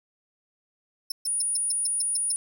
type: tone bursts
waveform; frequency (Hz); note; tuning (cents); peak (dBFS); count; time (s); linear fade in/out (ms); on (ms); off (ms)
sawtooth; 5300; E8; +9; -24; 9; 1.1-2.32; 5; 20; 130
type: tone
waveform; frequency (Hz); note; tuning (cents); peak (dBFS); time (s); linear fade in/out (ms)
sine; 9640; D9; +44; -24; 1.27-2.36; 0
effects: none